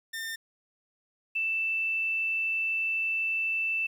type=tone pair in turn; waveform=sawtooth / sine; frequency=1806 / 2654 Hz; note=A6 / E7; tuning=+45 / +11 cents; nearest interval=perfect fifth; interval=666 cents; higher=second; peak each=-30 / -26 dBFS; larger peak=second; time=0.13-0.36 / 1.35-3.87 s; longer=second; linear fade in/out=10 ms; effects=10-bit